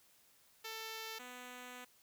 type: tone pair in turn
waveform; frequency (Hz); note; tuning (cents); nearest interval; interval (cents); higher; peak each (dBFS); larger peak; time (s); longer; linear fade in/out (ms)
5% pulse; 444.2 / 248.7; A4 / B3; +16 / +12; minor seventh; 1004; first; -32 / -37; first; 0.64-1.19 / 1.19-1.85; second; 10
effects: white hiss -68 dBFS RMS until 2.02 s